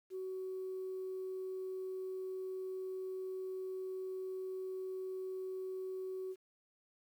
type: tone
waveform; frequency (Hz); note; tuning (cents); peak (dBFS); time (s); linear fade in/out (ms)
sine; 375.4; F#4; +25; -38; 0.1-6.36; 50
effects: tanh soft clip ceiling -35 dBFS + 11-bit